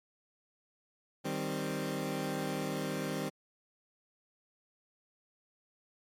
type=chord; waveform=20% pulse; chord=C minor; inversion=first; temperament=equal; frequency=155.56 / 196 / 261.6 Hz; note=Eb3 / G3 / C4; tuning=0 / 0 / 0 cents; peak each=-33 dBFS; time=1.24-3.3 s; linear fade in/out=20 ms; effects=MP3 64 kbps